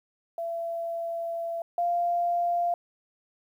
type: tone pair in turn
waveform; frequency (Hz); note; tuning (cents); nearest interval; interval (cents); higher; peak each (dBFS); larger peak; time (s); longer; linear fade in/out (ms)
sine; 673 / 695.1; E5 / F5; +36 / -8; minor second; 56; second; -29 / -23; second; 0.38-1.62 / 1.78-2.74; first; 2
effects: 10-bit